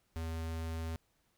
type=tone; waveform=square; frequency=81.5 Hz; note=E2; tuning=19 cents flat; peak=-37 dBFS; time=0.16-0.96 s; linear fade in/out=0 ms; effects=pink hiss -75 dBFS RMS until 1.37 s